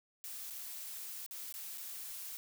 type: noise with dropouts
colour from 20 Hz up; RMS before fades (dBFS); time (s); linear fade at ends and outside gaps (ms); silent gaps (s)
blue; -45; 0.24-2.37; 0; 0.501-0.506 / 1.263-1.31 / 1.525-1.54 / 1.775-1.78
effects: none